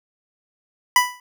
25% pulse tone with exponential decay, 989 Hz, B5, 2 cents sharp, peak -5 dBFS, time 0.96-1.2 s, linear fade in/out 2 ms, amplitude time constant 52 ms, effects none

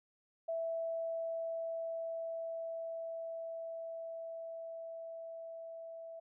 sine tone with level ramp, 659.3 Hz, E5, in tune, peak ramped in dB -34 to -45 dBFS, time 0.48-6.2 s, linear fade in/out 10 ms, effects none

